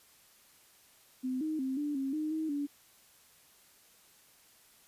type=tone with pitch steps; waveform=sine; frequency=256.8 / 311.7 / 263.5 / 293.6 / 270.1 / 307.6 / 315.8 / 287.1 Hz; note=C4 / D#4 / C4 / D4 / C#4 / D#4 / D#4 / D4; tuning=-32 / +3 / +12 / 0 / -45 / -20 / +26 / -39 cents; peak=-31 dBFS; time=1.23-2.67 s; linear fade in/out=20 ms; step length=180 ms; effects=white hiss -62 dBFS RMS until 4.87 s + resampled to 32000 Hz

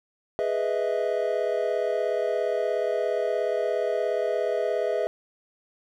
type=chord; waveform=triangle; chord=E major seventh; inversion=first; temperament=equal; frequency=415.3 / 493.9 / 622.3 / 659.3 Hz; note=G#4 / B4 / D#5 / E5; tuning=0 / 0 / 0 / 0 cents; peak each=-27 dBFS; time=0.39-5.07 s; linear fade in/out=0 ms; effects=none

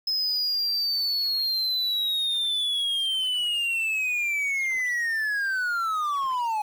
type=linear sweep; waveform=triangle; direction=down; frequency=5130 to 830.6 Hz; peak=-22 dBFS; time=0.07-6.62 s; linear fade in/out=5 ms; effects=8-bit

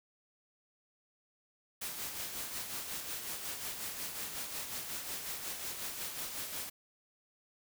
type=noise with tremolo; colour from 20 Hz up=white; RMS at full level=-39 dBFS; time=1.81-6.7 s; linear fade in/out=10 ms; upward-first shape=sine; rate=5.5 Hz; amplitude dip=45%; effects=none

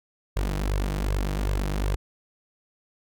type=tone with flanger; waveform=sawtooth; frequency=49 Hz; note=G1; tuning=in tune; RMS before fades=-26 dBFS; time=0.36-1.96 s; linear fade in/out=10 ms; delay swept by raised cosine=1.8 to 6.4 ms; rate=2.6 Hz; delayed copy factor=+0.8; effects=none

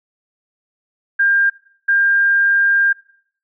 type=tone bursts at uneven times; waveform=sine; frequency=1601 Hz; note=G6; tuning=36 cents sharp; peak=-11 dBFS; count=2; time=1.19-1.5 / 1.88-2.93 s; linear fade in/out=10 ms; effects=noise-tail reverb RT60 0.6 s tail -19 dB re dry

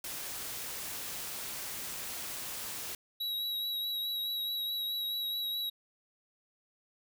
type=noise; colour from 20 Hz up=white; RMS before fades=-40 dBFS; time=0.04-2.95 s; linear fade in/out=2 ms
type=tone with vibrato; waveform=square; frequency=3873 Hz; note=B7; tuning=35 cents flat; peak=-33 dBFS; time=3.2-5.7 s; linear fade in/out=10 ms; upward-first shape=sine; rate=4.7 Hz; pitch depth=22 cents each way
effects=none

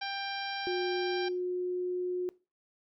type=harmonic tone; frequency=791 Hz; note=G5; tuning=15 cents sharp; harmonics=1 / 2 / 3 / 4 / 5 / 6 / 7; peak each=-37 / -40 / -42 / -43 / -44 / -45 / -45 dBFS; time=0.01-1.29 s; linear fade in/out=10 ms
type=tone; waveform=sine; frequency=361 Hz; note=F#4; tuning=43 cents flat; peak=-30 dBFS; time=0.67-2.29 s; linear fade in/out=0 ms
effects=noise-tail reverb RT60 0.3 s tail -21 dB re dry

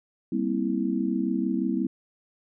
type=chord; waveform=sine; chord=C dominant seventh; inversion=second; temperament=just; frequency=196.22 / 235.5 / 261.6 / 327 Hz; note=G3 / Bb3 / C4 / E4; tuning=+2 / +18 / 0 / -14 cents; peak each=-29 dBFS; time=0.32-1.87 s; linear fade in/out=5 ms; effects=none

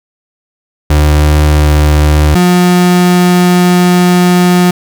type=tone pair in turn; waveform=35% pulse; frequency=75.1 / 178.62 Hz; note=D2 / F3; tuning=+39 / +39 cents; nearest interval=octave + minor third; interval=1500 cents; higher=second; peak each=-3 dBFS; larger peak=neither; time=0.9-2.35 / 2.35-4.71 s; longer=second; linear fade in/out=5 ms; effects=none

